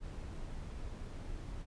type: noise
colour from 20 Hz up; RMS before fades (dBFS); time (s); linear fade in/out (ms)
brown; -43; 0-1.66; 50
effects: resampled to 22050 Hz